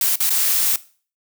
blue noise with dropouts, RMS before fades -18 dBFS, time 0.01-0.76 s, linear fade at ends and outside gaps 2 ms, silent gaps 0.157-0.203 / 0.295-0.304 s, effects noise-tail reverb RT60 0.4 s tail -18 dB re dry

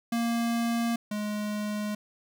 square tone pair in turn, 233.1 / 209.6 Hz, A#3 / G#3, 0 / +16 cents, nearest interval major second, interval 184 cents, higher first, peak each -26 / -30 dBFS, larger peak first, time 0.12-0.96 / 1.11-1.95 s, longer neither, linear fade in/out 5 ms, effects none

